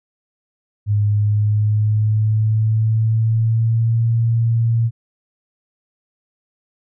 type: tone with pitch glide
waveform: sine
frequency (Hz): 103.83 to 115.21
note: G#2 to A#2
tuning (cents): 0 to -20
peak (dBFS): -13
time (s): 0.86-4.91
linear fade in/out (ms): 50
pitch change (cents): +180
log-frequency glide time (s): 1.07-4.08
effects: none